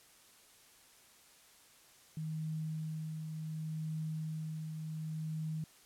sine tone with tremolo, 157.2 Hz, D#3, 18 cents sharp, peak -35 dBFS, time 2.17-5.64 s, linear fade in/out 2 ms, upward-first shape triangle, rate 0.68 Hz, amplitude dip 40%, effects white hiss -62 dBFS RMS until 5.85 s + low-pass 12000 Hz 12 dB/octave

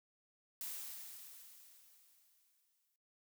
blue noise with exponential decay, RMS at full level -43 dBFS, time 0.61-2.96 s, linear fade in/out 1 ms, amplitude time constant 510 ms, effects noise-tail reverb RT60 0.3 s tail -19 dB re dry

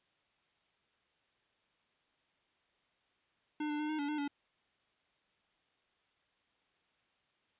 square tone with pitch steps, 301.4 / 297.3 / 302.5 / 309 / 287.2 / 301.4 / 286 Hz, D4 / D4 / D#4 / D#4 / D4 / D4 / D4, +45 / +21 / -49 / -12 / -39 / +45 / -46 cents, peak -35 dBFS, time 3.6-4.279 s, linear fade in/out 5 ms, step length 97 ms, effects white hiss -75 dBFS RMS until 7.59 s + resampled to 8000 Hz

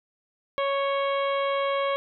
harmonic tone with a mistuned harmonic, 554.4 Hz, C#5, in tune, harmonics 1 / 2 / 3 / 4 / 5 / 6 / 7, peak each -25 / -28 / -39 / -35 / -43 / -38 / -47 dBFS, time 0.58-1.96 s, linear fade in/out 0 ms, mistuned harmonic 6, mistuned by -37 cents, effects none

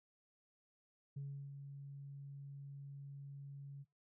sine tone with ADSR envelope, 140 Hz, C#3, 18 cents sharp, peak -40 dBFS, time 1.16-3.85 s, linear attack 10 ms, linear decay 340 ms, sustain -7 dB, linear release 36 ms, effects noise-tail reverb RT60 0.2 s tail -21 dB re dry + tanh soft clip ceiling -39 dBFS

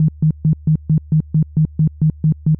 sine tone bursts, 155.56 Hz, D#3, in tune, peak -9 dBFS, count 12, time 0-2.548 s, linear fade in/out 2 ms, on 84 ms, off 140 ms, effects added 75 Hz sine -34 dBFS peak until 2.59 s

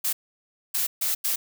blue noise bursts at uneven times, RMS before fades -25 dBFS, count 4, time 0.04-0.13 / 0.74-0.87 / 1.01-1.15 / 1.24-1.36 s, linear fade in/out 10 ms, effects none

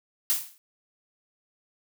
blue noise with exponential decay, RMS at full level -21 dBFS, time 0.3-0.58 s, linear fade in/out 0 ms, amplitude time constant 59 ms, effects none

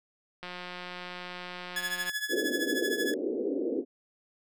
click train, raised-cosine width 0.3 ms, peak -24 dBFS, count 299, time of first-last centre 0.43-2.095 s, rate 179 Hz
sawtooth tone with tremolo, 1700 Hz, G#6, 40 cents sharp, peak -24 dBFS, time 1.76-3.14 s, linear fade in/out 2 ms, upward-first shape triangle, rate 13 Hz, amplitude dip 85%
pink band-pass noise, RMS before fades -31 dBFS, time 2.29-3.85 s, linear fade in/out 50 ms, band 270 to 500 Hz, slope 48 dB/octave
effects none

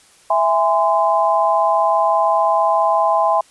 sine chord, E augmented, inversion none, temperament just, 659.3 / 824.1 / 1030.1 Hz, E5 / G#5 / B#5, 0 / -14 / -27 cents, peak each -17 dBFS, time 0.3-3.41 s, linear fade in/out 5 ms, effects white hiss -50 dBFS RMS until 3.5 s + resampled to 24000 Hz

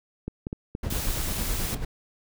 clicks, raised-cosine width 3 ms, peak -18 dBFS, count 5, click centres 0.28 / 0.469 / 0.529 / 0.751 / 0.925 s
brown noise with tremolo, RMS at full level -27 dBFS, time 0.83-1.85 s, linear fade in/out 5 ms, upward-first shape sine, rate 9.1 Hz, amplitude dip 60%
white noise, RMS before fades -33 dBFS, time 0.9-1.75 s, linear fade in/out 5 ms
effects none

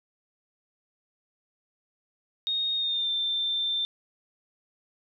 sine tone with pitch glide, 3717 to 3570 Hz, A#7 to A7, -6 to +24 cents, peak -25 dBFS, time 2.47-3.85 s, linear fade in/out 0 ms, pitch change -70 cents, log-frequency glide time 2.76-3.1 s, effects none

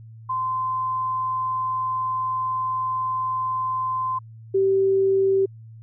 sine tone pair in turn, 1034 / 387.3 Hz, C6 / G4, -21 / -21 cents, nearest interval octave + perfect fourth, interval 1700 cents, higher first, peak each -22 / -16 dBFS, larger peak second, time 0.29-4.19 / 4.54-5.46 s, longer first, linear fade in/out 10 ms, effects added 112 Hz sine -40 dBFS peak until 5.82 s

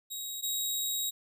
15% pulse tone pair in turn, 3806 / 3806 Hz, A#7 / A#7, +35 / +35 cents, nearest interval unison, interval 0 cents, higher neither, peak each -29 / -23 dBFS, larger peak second, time 0.1-0.42 / 0.42-1.11 s, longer second, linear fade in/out 20 ms, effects none

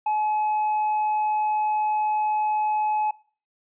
triangle tone, 852 Hz, G#5, 44 cents sharp, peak -19 dBFS, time 0.06-3.11 s, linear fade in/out 5 ms, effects noise-tail reverb RT60 0.4 s tail -20 dB re dry + resampled to 8000 Hz

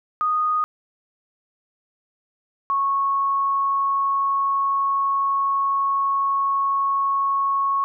sine tone pair in turn, 1237 / 1102 Hz, D#6 / C#6, -10 / -11 cents, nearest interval major second, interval 201 cents, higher first, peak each -18 dBFS, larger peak neither, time 0.21-0.64 / 2.7-7.84 s, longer second, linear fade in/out 0 ms, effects none

